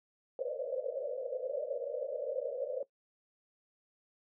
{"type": "band-pass noise", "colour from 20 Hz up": "pink", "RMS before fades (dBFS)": -37, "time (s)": [0.39, 2.83], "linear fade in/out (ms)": 2, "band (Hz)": [490, 590], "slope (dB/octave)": 96, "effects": ["noise-tail reverb RT60 0.1 s tail -18 dB re dry"]}